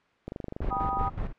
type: click train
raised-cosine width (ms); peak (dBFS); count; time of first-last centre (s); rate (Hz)
2; -22; 19; 0.28-1.012; 24.6
type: noise with tremolo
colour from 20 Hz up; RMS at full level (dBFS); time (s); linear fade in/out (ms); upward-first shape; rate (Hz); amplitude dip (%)
brown; -30; 0.61-1.33; 10; square; 5.3; 70
type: chord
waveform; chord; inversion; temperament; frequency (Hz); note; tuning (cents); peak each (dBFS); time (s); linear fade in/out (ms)
sine; G augmented; none; equal with one note detuned; 784 / 975.3 / 1244.5; G5 / B5 / D#6; 0 / -22 / 0; -30 / -34 / -30; 0.7-1.1; 20
effects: white hiss -64 dBFS RMS until 1.38 s + low-pass 2000 Hz 12 dB/octave